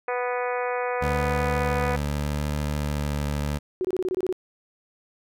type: harmonic tone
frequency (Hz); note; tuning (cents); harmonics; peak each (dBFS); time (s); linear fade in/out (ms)
246.9; B3; 0; 2 / 3 / 4 / 5 / 6 / 7 / 8 / 9 / 10; -27 / -31 / -33 / -35 / -37 / -38 / -39 / -40 / -41; 0.08-1.96; 2
type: tone with vibrato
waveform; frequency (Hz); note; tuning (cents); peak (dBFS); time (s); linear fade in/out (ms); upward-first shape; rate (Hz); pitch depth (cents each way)
20% pulse; 73.42; D2; 0; -20; 1.01-3.59; 20; sine; 0.78; 16
type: tone bursts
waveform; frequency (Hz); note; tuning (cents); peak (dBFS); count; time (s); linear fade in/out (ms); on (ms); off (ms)
sine; 370; F#4; 0; -22; 9; 3.81-4.326; 0; 36; 24
effects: none